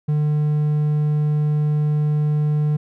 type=tone; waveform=triangle; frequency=150 Hz; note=D3; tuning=37 cents sharp; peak=-14 dBFS; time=0.08-2.77 s; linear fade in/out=10 ms; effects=none